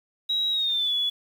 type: tone with pitch glide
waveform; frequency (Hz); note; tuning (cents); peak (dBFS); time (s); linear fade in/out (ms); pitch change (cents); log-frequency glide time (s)
sine; 3847 to 3408; B7 to G#7; -46 to +44; -22; 0.29-1.1; 10; -210; 0.51-0.93
effects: 8-bit